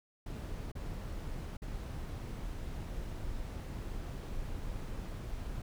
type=noise with dropouts; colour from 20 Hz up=brown; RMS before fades=-40 dBFS; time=0.26-5.62 s; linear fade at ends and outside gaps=5 ms; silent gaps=0.718-0.752 / 1.57-1.619 s; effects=none